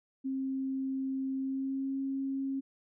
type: tone with pitch glide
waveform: sine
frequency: 266.5 to 270.5 Hz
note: C4 to C#4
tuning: +32 to -42 cents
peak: -31 dBFS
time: 0.24-2.61 s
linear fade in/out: 20 ms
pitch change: +26 cents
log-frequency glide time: 1.38-1.92 s
effects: none